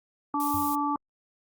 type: harmonic tone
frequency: 290 Hz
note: D4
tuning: 22 cents flat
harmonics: 1 / 3 / 4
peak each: -29 / -29 / -29 dBFS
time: 0.34-0.96 s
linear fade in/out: 2 ms
type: noise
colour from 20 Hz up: violet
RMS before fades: -35 dBFS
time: 0.4-0.75 s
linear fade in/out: 0 ms
type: tone with exponential decay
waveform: sine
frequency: 97 Hz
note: G2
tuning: 18 cents flat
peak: -31 dBFS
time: 0.54-0.83 s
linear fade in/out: 0 ms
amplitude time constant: 63 ms
effects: Opus 32 kbps